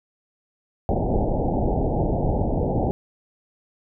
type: low-pass noise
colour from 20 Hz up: pink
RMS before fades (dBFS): -22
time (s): 0.89-2.91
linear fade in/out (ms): 0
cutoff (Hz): 850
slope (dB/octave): 96
effects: none